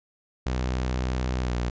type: tone with pitch glide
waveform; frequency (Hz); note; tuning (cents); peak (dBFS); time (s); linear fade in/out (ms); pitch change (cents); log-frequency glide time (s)
sawtooth; 63.1 to 60.29; B1 to B1; +38 to -41; -21; 0.46-1.7; 5; -79; 1.41-1.53
effects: resampled to 16000 Hz